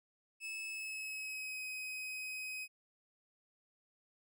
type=tone with pitch glide; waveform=40% pulse; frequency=2604 to 2523 Hz; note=E7 to D#7; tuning=-22 to +23 cents; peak=-40 dBFS; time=0.4-2.68 s; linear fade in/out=50 ms; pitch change=-55 cents; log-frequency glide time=0.69-1.63 s; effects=none